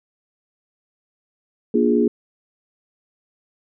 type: chord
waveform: sine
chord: Bb dominant seventh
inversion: none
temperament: equal with one note detuned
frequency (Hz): 236.3 / 293.7 / 349.2 / 415.3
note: Bb3 / D4 / F4 / Ab4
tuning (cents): +24 / 0 / 0 / 0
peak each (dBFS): -18 / -22 / -21 / -19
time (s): 1.74-2.08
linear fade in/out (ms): 5
effects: none